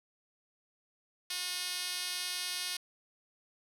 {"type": "tone with band-pass filter", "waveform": "5% pulse", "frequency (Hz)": 361, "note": "F#4", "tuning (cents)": -43, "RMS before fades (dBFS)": -37, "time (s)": [1.3, 2.77], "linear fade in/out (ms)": 5, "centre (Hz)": 6800, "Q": 1.2, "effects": []}